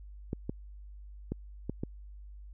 clicks, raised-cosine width 3 ms, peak -20 dBFS, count 5, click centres 0.331 / 0.495 / 1.32 / 1.696 / 1.835 s, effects added 50 Hz sine -45 dBFS peak until 2.53 s

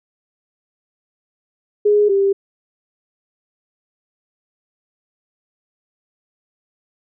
sine tone pair in turn, 415.3 / 394.4 Hz, G#4 / G4, 0 / +11 cents, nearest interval minor second, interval 89 cents, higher first, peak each -10 / -12 dBFS, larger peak first, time 1.85-2.09 / 2.09-2.33 s, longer neither, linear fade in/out 10 ms, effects none

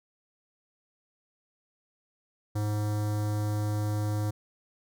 square tone with notch filter, 105.1 Hz, G#2, 21 cents sharp, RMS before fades -29 dBFS, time 2.55-4.31 s, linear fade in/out 10 ms, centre 2600 Hz, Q 0.67, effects none

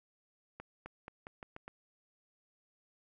accelerating click train, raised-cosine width 0.5 ms, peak -30 dBFS, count 7, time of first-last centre 0.6-1.68 s, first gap 260 ms, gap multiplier 0.85, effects none

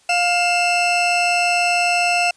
40% pulse tone pair together, 705.6 / 2664 Hz, F5 / E7, +18 / +18 cents, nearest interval octave + major seventh, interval 2300 cents, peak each -17 dBFS, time 0.09-2.31 s, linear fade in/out 5 ms, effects white hiss -55 dBFS RMS until 2.36 s + resampled to 22050 Hz

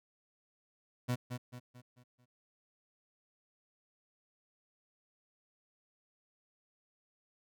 30% pulse tone with echo, 123.5 Hz, B2, in tune, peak -28 dBFS, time 1.08-1.16 s, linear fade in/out 20 ms, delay 220 ms, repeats 5, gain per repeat -7 dB, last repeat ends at 2.26 s, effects none

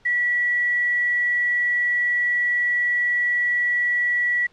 sine tone with quantisation, 1944 Hz, B6, 28 cents flat, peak -18 dBFS, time 0.05-4.47 s, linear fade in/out 10 ms, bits 7, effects pink hiss -57 dBFS RMS until 4.52 s + low-pass 4000 Hz 12 dB/octave

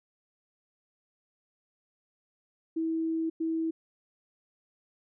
sine tone bursts at uneven times, 324.5 Hz, E4, 27 cents flat, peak -27 dBFS, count 2, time 2.76-3.3 / 3.4-3.71 s, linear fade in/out 10 ms, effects none

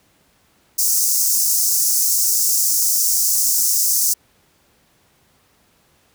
pink high-pass noise, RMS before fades -17 dBFS, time 0.78-4.14 s, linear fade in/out 10 ms, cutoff 5400 Hz, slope 48 dB/octave, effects pink hiss -58 dBFS RMS until 6.14 s + high-pass 60 Hz 12 dB/octave

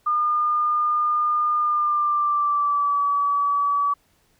sine tone with pitch glide, 1212 to 1144 Hz, D#6 to D6, -46 to -46 cents, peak -18 dBFS, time 0.06-3.94 s, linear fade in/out 10 ms, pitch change -100 cents, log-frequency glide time 1.58-3.03 s, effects pink hiss -63 dBFS RMS until 4.39 s

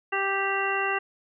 harmonic tone, 392 Hz, G4, in tune, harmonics 1 / 2 / 3 / 4 / 5 / 7, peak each -31 / -31 / -31 / -31 / -31 / -31 dBFS, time 0.12-0.99 s, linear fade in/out 10 ms, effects none

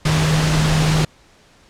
sine tone in noise, 155.56 Hz, D#3, in tune, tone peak -15 dBFS, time 0.05-1.05 s, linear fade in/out 5 ms, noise pink, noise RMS -20 dBFS, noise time 0.05-1.05 s, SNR +2 dB, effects pink hiss -51 dBFS RMS until 1.69 s + low-pass 7000 Hz 12 dB/octave

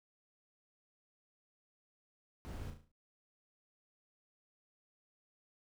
brown noise with echo, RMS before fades -45 dBFS, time 2.45-2.7 s, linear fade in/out 0 ms, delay 36 ms, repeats 6, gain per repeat -6 dB, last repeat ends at 2.916 s, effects none

